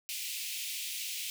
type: high-pass noise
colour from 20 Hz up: pink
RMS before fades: -38 dBFS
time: 0.09-1.3 s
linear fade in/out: 0 ms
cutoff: 2300 Hz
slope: 48 dB/octave
effects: none